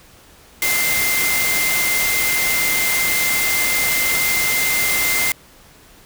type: tone in noise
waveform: sine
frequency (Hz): 2086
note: C7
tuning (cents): -6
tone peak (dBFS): -19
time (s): 0.62-5.32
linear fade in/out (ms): 2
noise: white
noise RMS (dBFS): -20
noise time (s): 0.62-5.32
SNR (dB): -2
effects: pink hiss -47 dBFS RMS until 6.05 s